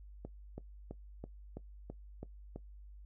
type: click train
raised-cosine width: 2 ms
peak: -30 dBFS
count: 8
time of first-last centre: 0.25-2.56 s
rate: 3.03 Hz
effects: noise-tail reverb RT60 0.1 s tail -18 dB re dry + added 50 Hz sine -50 dBFS peak until 3.05 s